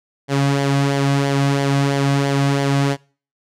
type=tone with flanger; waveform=sawtooth; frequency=139.4 Hz; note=C#3; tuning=10 cents sharp; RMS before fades=-17 dBFS; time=0.28-2.97 s; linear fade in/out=50 ms; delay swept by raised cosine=0.76 to 2.26 ms; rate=3 Hz; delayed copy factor=-0.5; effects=noise-tail reverb RT60 0.4 s tail -24 dB re dry + low-pass 8000 Hz 12 dB/octave